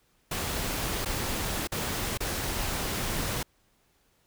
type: noise with dropouts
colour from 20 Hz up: pink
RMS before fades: -31 dBFS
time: 0.31-3.43 s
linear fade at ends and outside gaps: 5 ms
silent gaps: 1.049-1.057 / 1.673-1.719 / 2.175-2.204 s
effects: pink hiss -68 dBFS RMS until 4.26 s